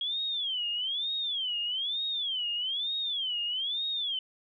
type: tone with vibrato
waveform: sine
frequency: 3263 Hz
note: G#7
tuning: 31 cents flat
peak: -29 dBFS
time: 0.01-4.19 s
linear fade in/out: 2 ms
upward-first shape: sine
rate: 1.1 Hz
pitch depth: 240 cents each way
effects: none